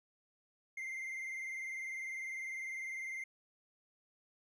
triangle tone with vibrato, 2093 Hz, C7, in tune, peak -38 dBFS, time 0.77-3.24 s, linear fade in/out 5 ms, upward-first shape square, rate 20 Hz, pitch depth 30 cents each way, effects none

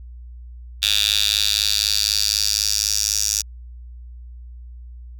10% pulse tone with high-pass filter sweep, 104 Hz, G#2, 3 cents sharp, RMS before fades -20 dBFS, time 0.82-3.42 s, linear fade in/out 10 ms, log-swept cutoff 3500 to 5900 Hz, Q 3.9, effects added 60 Hz sine -35 dBFS peak until 5.19 s

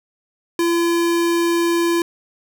square tone, 340 Hz, F4, 46 cents flat, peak -16 dBFS, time 0.59-2.02 s, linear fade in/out 2 ms, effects none

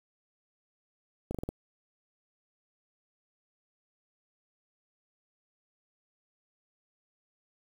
slowing click train, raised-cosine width 2 ms, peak -21 dBFS, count 5, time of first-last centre 1.31-1.49 s, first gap 36 ms, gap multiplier 1.15, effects 8-bit

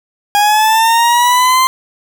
40% pulse linear sweep, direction up, 818 to 1046.5 Hz, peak -7 dBFS, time 0.35-1.67 s, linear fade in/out 0 ms, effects none

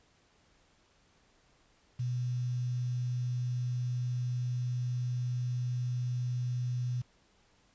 sine tone with quantisation, 123.47 Hz, B2, in tune, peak -30 dBFS, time 1.99-7.02 s, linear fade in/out 10 ms, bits 9, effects pink hiss -67 dBFS RMS until 7.74 s + resampled to 16000 Hz

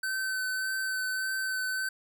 square tone with vibrato, 1529 Hz, G6, 44 cents flat, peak -30 dBFS, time 0.03-1.89 s, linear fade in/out 5 ms, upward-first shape sine, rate 1.7 Hz, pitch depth 15 cents each way, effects none

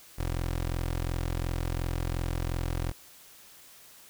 20% pulse tone, 42.8 Hz, F1, 34 cents flat, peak -24 dBFS, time 0.18-2.92 s, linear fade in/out 10 ms, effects white hiss -53 dBFS RMS until 4.09 s

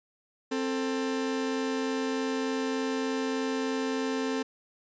40% pulse tone pair together, 263.4 / 443.5 Hz, C4 / A4, +12 / +14 cents, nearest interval major sixth, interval 902 cents, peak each -29 / -31 dBFS, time 0.51-4.43 s, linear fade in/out 10 ms, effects resampled to 16000 Hz

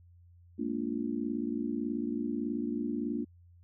sine chord, Bb dominant seventh, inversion third, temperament just, 209.8 / 233.1 / 291.4 / 349.6 Hz, Ab3 / Bb3 / D4 / F4, +18 / 0 / -13 / +2 cents, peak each -40 / -34 / -35 / -39 dBFS, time 0.58-3.25 s, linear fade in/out 20 ms, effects added 87 Hz sine -55 dBFS peak until 3.63 s

